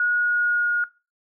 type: tone with pitch glide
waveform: sine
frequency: 1450 to 1435 Hz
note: F#6 to F6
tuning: -35 to +47 cents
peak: -18 dBFS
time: 0-0.84 s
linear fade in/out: 2 ms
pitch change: -18 cents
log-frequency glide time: 0.14-0.7 s
effects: noise-tail reverb RT60 0.3 s tail -21 dB re dry